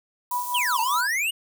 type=tone with tremolo; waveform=sine; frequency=981 Hz; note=B5; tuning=12 cents flat; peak=-22 dBFS; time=0.31-1.07 s; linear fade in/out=5 ms; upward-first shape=triangle; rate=5 Hz; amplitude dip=75%
type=high-pass noise; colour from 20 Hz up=white; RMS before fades=-35 dBFS; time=0.31-1.01 s; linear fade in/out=2 ms; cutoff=7600 Hz; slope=12 dB/octave
type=exponential two-way sweep; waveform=square; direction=down then up; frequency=3391 to 871 to 2956 Hz; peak=-23 dBFS; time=0.54-1.31 s; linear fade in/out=10 ms; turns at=0.8 s
effects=none